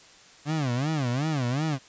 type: tone with vibrato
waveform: 30% pulse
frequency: 138.59 Hz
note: C#3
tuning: in tune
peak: -22 dBFS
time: 0.45-1.79 s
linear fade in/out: 50 ms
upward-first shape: sine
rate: 2.7 Hz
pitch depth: 250 cents each way
effects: white hiss -52 dBFS RMS until 1.88 s + resampled to 16000 Hz